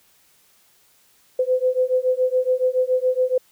sine beating tone pair, 506 / 513.1 Hz, B4 / C5, +42 / -34 cents, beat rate 7.1 Hz, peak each -20 dBFS, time 1.39-3.38 s, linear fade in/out 5 ms, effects white hiss -58 dBFS RMS until 3.51 s

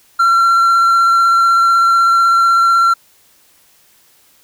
triangle tone with vibrato, 1363 Hz, F6, 43 cents flat, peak -6 dBFS, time 0.19-2.94 s, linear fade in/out 10 ms, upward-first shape square, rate 16 Hz, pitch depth 9 cents each way, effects white hiss -51 dBFS RMS until 4.43 s

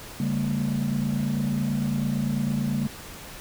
sine tone cluster, 143 / 200.3 / 229.3 Hz, D3 / G3 / A#3, -46 / +38 / -28 cents, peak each -26 dBFS, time 0.2-2.87 s, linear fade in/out 2 ms, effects tanh soft clip ceiling -18 dBFS + pink hiss -41 dBFS RMS until 3.4 s

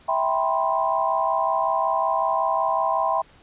sine chord, C major seventh, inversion first, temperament just, 654.1 / 784.9 / 981.1 / 1046.5 Hz, E5 / G5 / B5 / C6, -14 / +2 / -12 / 0 cents, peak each -25 dBFS, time 0.08-3.22 s, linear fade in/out 10 ms, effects pink hiss -53 dBFS RMS until 3.42 s + resampled to 8000 Hz

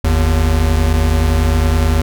square tone pair together, 50.35 / 80 Hz, G1 / D#2, +47 / +49 cents, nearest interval minor sixth, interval 802 cents, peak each -16 / -13 dBFS, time 0.04-2.02 s, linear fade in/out 5 ms, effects none

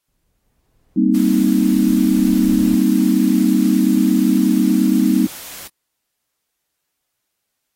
brown noise with exponential growth, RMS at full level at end -30 dBFS, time 0.08-2.75 s, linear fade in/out 1 ms, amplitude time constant 580 ms
sine chord, C minor seventh, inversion second, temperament equal, 196 / 233.1 / 261.6 / 311.1 Hz, G3 / Bb3 / C4 / Eb4, 0 / 0 / 0 / 0 cents, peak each -17 dBFS, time 0.96-5.27 s, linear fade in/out 10 ms
white noise, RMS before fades -34 dBFS, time 1.14-5.68 s, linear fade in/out 10 ms
effects white hiss -75 dBFS RMS until 7.75 s + AAC 48 kbps

